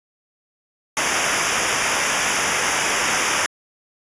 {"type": "noise with comb filter", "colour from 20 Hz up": "pink", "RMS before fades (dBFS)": -20, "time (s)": [0.97, 3.46], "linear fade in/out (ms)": 0, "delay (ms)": 0.24, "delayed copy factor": -1, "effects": ["resampled to 22050 Hz"]}